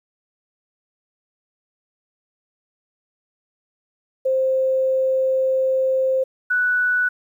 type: tone pair in turn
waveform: sine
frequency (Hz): 525 / 1480.8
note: C5 / F#6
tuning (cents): +6 / +1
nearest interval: octave + tritone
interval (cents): 1795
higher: second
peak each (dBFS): -16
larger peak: neither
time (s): 4.25-6.24 / 6.5-7.09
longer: first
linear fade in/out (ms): 10
effects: 9-bit